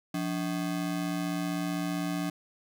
square ring-modulated tone, 233.1 Hz, A#3, in tune, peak -27 dBFS, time 0.14-2.3 s, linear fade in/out 5 ms, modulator 57.8 Hz, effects none

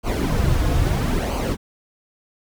brown noise with flanger, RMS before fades -20 dBFS, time 0.03-1.57 s, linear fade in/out 50 ms, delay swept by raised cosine 0.55 to 5.15 ms, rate 0.76 Hz, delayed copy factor -0.6, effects none

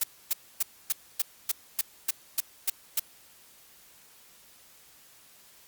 blue noise bursts, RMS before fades -25 dBFS, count 11, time 0.01-2.996 s, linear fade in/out 5 ms, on 26 ms, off 270 ms, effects white hiss -56 dBFS RMS until 5.67 s + Opus 48 kbps

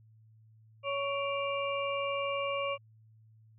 harmonic tone with a mistuned harmonic, 559 Hz, C#5, 14 cents sharp, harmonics 1 / 2 / 4 / 5, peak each -33 / -36 / -39 / -40 dBFS, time 0.83-2.78 s, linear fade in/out 50 ms, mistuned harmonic 4, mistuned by +86 cents, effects added 110 Hz sine -57 dBFS peak until 3.58 s

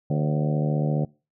harmonic tone with a mistuned harmonic, 74.9 Hz, D2, 35 cents sharp, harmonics 2 / 3 / 4 / 5 / 6 / 7 / 8 / 9 / 10, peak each -22 / -29 / -33 / -36 / -35 / -34 / -36 / -41 / -39 dBFS, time 0.1-1.05 s, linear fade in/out 5 ms, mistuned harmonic 8, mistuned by -69 cents, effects noise-tail reverb RT60 0.3 s tail -23 dB re dry

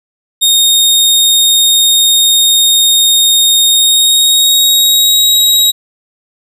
sawtooth tone with pitch glide, 3704 to 3821 Hz, A#7 to A#7, -12 to +42 cents, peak -3 dBFS, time 0.41-5.72 s, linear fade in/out 20 ms, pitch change +54 cents, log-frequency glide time 3.67-5.38 s, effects none

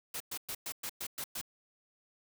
white noise bursts, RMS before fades -39 dBFS, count 8, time 0.14-1.414 s, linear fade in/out 5 ms, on 63 ms, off 110 ms, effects none

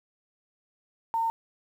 sine tone, 910 Hz, A#5, 42 cents flat, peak -24 dBFS, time 1.14-1.3 s, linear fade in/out 0 ms, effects 9-bit

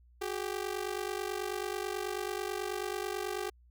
sawtooth ring-modulated tone, 392 Hz, G4, in tune, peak -27 dBFS, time 0.21-3.5 s, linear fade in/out 10 ms, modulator 24.6 Hz, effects added 60 Hz sine -58 dBFS peak until 3.7 s

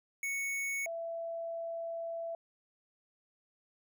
square / sine tone pair in turn, 2217 / 667.4 Hz, C#7 / E5, 0 / +21 cents, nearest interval octave + major sixth, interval 2079 cents, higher first, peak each -34 / -36 dBFS, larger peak first, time 0.23-0.86 / 0.86-2.35 s, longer second, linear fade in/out 2 ms, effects none

